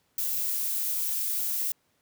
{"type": "noise", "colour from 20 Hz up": "violet", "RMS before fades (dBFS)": -29, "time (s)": [0.18, 1.72], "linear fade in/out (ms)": 2, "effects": ["pink hiss -70 dBFS RMS until 2.01 s", "high-pass 100 Hz 12 dB/octave"]}